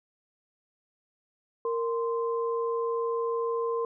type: tone pair together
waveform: sine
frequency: 463.3 / 1041 Hz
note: A#4 / C6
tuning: -11 / -9 cents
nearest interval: octave + major second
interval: 1402 cents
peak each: -27 / -33 dBFS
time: 1.65-3.85 s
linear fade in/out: 2 ms
effects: none